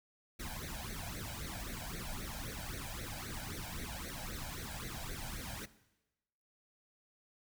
pink noise with flanger, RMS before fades -43 dBFS, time 0.39-5.66 s, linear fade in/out 10 ms, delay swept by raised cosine 0.48 to 1.31 ms, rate 3.8 Hz, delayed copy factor +0.9, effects noise-tail reverb RT60 1.0 s tail -17 dB re dry

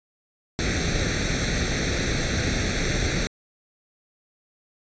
pink noise with comb filter, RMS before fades -24 dBFS, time 0.59-3.27 s, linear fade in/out 0 ms, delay 0.5 ms, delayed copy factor +0.8, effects resampled to 16000 Hz

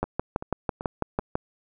two click trains, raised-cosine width 1 ms, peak -20 / -10 dBFS, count 4 / 9, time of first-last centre 0.04-1.194 / 0.03-1.355 s, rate 2.6 / 6.04 Hz, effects none

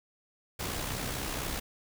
pink noise with amplitude modulation, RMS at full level -33 dBFS, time 0.59-1.6 s, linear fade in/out 10 ms, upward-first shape sine, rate 64.2 Hz, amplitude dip 45%, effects none

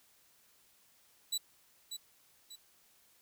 25% pulse tone with echo, 3947 Hz, B7, 2 cents flat, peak -28 dBFS, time 1.32-1.38 s, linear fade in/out 10 ms, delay 590 ms, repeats 2, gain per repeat -8 dB, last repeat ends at 2.56 s, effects white hiss -67 dBFS RMS until 3.21 s

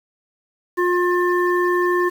harmonic tone, 355.6 Hz, F4, 31 cents sharp, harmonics 1 / 3 / 5, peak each -17 / -22 / -24 dBFS, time 0.77-2.1 s, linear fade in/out 20 ms, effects 7-bit

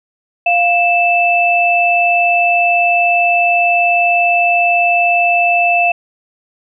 sine tone pair together, 698.5 / 2639 Hz, F5 / E7, 0 / +1 cents, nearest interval octave + major seventh, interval 2301 cents, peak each -12 dBFS, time 0.46-5.92 s, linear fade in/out 5 ms, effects none

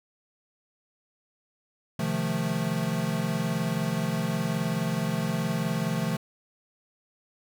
square chord, F dominant seventh, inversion second, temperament equal, 130.81 / 155.56 / 174.61 / 220 Hz, C3 / Eb3 / F3 / A3, 0 / 0 / 0 / 0 cents, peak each -35 / -32 / -31 / -32 dBFS, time 1.99-6.17 s, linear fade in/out 5 ms, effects none

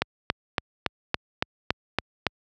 click train, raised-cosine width 0.3 ms, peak -5 dBFS, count 9, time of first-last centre 0.02-2.267 s, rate 3.56 Hz, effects high-pass 60 Hz 12 dB/octave

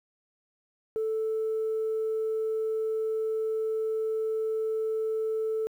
sine tone, 440 Hz, A4, in tune, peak -25 dBFS, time 0.96-5.67 s, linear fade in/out 0 ms, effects tanh soft clip ceiling -23 dBFS + 10-bit

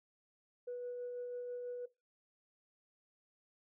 sine tone with tremolo, 489.9 Hz, B4, 14 cents flat, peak -38 dBFS, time 0.67-1.86 s, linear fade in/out 10 ms, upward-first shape sine, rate 6.1 Hz, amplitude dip 25%, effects noise-tail reverb RT60 0.2 s tail -17 dB re dry + tanh soft clip ceiling -36 dBFS

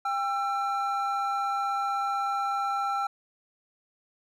triangle tone pair together, 798 / 1342.1 Hz, G5 / E6, +31 / +31 cents, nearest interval major sixth, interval 900 cents, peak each -27 dBFS, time 0.05-3.07 s, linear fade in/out 5 ms, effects none

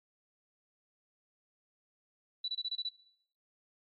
sine tone bursts, 3951 Hz, B7, in tune, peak -32 dBFS, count 7, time 2.44-2.89 s, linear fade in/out 5 ms, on 42 ms, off 26 ms, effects noise-tail reverb RT60 0.7 s tail -19 dB re dry + MP3 32 kbps

